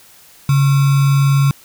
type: tone with sample-and-hold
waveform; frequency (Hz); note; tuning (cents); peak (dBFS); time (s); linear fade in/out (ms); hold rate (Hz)
sine; 139.1; C#3; +6; -9; 0.49-1.51; 2; 1225
effects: white hiss -45 dBFS RMS until 1.64 s